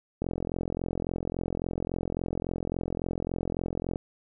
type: click train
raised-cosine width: 2 ms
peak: -17 dBFS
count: 164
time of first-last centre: 0.22-3.959 s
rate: 43.6 Hz
effects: none